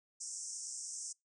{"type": "band-pass noise", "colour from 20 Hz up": "white", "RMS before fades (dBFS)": -44, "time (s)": [0.2, 1.13], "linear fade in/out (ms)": 10, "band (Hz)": [5400, 8800], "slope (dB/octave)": 96, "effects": ["noise-tail reverb RT60 0.2 s tail -26 dB re dry"]}